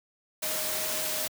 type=tone in noise; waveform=sine; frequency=623 Hz; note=D#5; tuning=2 cents sharp; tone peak=-39 dBFS; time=0.42-1.28 s; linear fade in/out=10 ms; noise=white; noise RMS=-31 dBFS; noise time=0.42-1.28 s; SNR=-11 dB; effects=high-pass 100 Hz 12 dB/octave